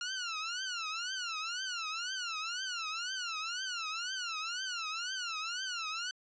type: tone with vibrato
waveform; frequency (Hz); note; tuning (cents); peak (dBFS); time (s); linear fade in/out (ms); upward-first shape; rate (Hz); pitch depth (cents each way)
15% pulse; 1396.9; F6; 0; -29; 0.01-6.11; 2; triangle; 2; 210
effects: resampled to 16000 Hz